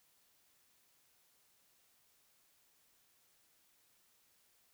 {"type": "silence", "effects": ["white hiss -72 dBFS RMS until 4.73 s"]}